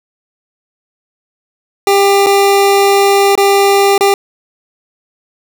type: tone with dropouts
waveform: 25% pulse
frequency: 397.7 Hz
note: G4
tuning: 25 cents sharp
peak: -3 dBFS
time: 1.87-4.14 s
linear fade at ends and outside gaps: 2 ms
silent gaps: 2.263-2.267 / 3.354-3.376 / 3.979-4.008 s
effects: none